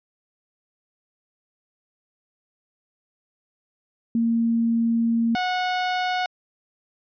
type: tone pair in turn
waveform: sine / sawtooth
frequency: 230.5 / 731.8 Hz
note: A#3 / F#5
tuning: -19 / -19 cents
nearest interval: octave + minor sixth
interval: 2000 cents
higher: second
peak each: -18 dBFS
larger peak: neither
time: 4.15-5.35 / 5.35-6.26 s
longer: first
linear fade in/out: 2 ms
effects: resampled to 11025 Hz